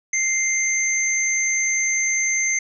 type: tone pair together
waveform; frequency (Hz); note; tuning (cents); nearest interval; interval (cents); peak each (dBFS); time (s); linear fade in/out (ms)
sine; 2093 / 6265; C7 / G8; 0 / -2; octave + perfect fifth; 1898; -21; 0.13-2.59; 5
effects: none